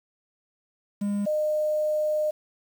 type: tone pair in turn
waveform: triangle / sine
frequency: 203.5 / 609.8 Hz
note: G#3 / D#5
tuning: -35 / -35 cents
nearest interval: octave + perfect fifth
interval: 1900 cents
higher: second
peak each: -22 dBFS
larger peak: neither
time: 1.01-1.26 / 1.26-2.31 s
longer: second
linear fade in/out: 10 ms
effects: 8-bit